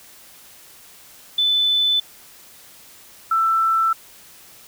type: tone pair in turn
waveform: sine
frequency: 3506 / 1330.8 Hz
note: A7 / E6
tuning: -7 / +16 cents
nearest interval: octave + perfect fourth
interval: 1677 cents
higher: first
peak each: -15 dBFS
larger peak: neither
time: 1.38-2 / 3.31-3.93 s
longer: neither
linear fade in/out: 5 ms
effects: white hiss -46 dBFS RMS until 4.67 s